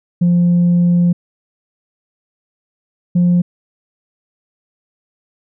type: tone pair in turn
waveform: sine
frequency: 174.61 / 176.23 Hz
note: F3 / F3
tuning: 0 / +16 cents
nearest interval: unison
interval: 16 cents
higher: second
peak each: -7 dBFS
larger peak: neither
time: 0.21-1.13 / 3.15-3.42 s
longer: first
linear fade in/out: 10 ms
effects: tanh soft clip ceiling -7 dBFS